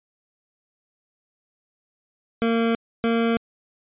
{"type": "tone pair in turn", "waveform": "25% pulse", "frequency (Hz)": [229.4, 230.2], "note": ["A#3", "A#3"], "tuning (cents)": [-28, -22], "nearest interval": "unison", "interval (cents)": 6, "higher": "second", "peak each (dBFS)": -15, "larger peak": "neither", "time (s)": [[2.42, 2.75], [3.04, 3.37]], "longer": "neither", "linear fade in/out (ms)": 0, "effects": ["resampled to 8000 Hz"]}